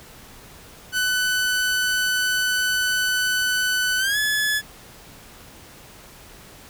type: tone with pitch glide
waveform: sawtooth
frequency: 1499 to 1712 Hz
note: F#6 to A6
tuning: +22 to -48 cents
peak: -16 dBFS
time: 0.92-4.62 s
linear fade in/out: 50 ms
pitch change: +230 cents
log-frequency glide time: 3.98-4.18 s
effects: pink hiss -45 dBFS RMS until 6.69 s

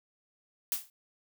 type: noise with exponential decay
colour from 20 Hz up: blue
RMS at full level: -27 dBFS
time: 0.72-0.9 s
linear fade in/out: 1 ms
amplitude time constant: 39 ms
effects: none

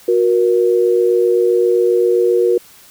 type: tone pair together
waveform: sine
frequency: 365.3 / 472.9 Hz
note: F#4 / A#4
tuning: -22 / +25 cents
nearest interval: major third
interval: 447 cents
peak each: -13 dBFS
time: 0.08-2.58 s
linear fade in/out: 5 ms
effects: white hiss -44 dBFS RMS until 2.9 s

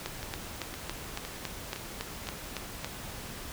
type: two click trains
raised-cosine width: 0.2 ms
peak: -21 / -16 dBFS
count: 5 / 11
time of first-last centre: 0.23-2.271 / 0.06-2.846 s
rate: 1.96 / 3.59 Hz
effects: pink hiss -42 dBFS RMS until 3.52 s

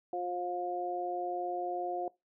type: harmonic tone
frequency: 177.7 Hz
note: F3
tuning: 30 cents sharp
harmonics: 2 / 3 / 4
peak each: -37 / -41 / -35 dBFS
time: 0.13-2.08 s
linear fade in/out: 2 ms
effects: noise-tail reverb RT60 0.2 s tail -21 dB re dry

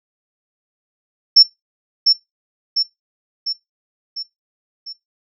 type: tone with echo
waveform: sine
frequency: 5400 Hz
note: E8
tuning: 41 cents sharp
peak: -4 dBFS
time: 1.36-1.43 s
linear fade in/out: 10 ms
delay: 700 ms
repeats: 5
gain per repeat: -5 dB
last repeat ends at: 4.93 s
effects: noise-tail reverb RT60 0.2 s tail -21 dB re dry

